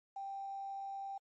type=tone with quantisation; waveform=sine; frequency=786 Hz; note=G5; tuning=4 cents sharp; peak=-40 dBFS; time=0.16-1.18 s; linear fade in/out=5 ms; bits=11; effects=MP3 32 kbps